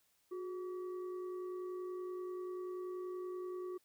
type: tone with frequency modulation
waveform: sine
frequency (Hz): 363.8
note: F#4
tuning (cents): -29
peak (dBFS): -40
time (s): 0.31-3.78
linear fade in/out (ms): 10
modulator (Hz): 778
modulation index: 0.42
effects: white hiss -75 dBFS RMS until 3.84 s